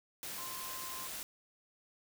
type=tone in noise; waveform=sine; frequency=1045 Hz; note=C6; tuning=2 cents flat; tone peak=-47 dBFS; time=0.38-1.07 s; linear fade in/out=0 ms; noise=white; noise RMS=-43 dBFS; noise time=0.23-1.23 s; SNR=-7 dB; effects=none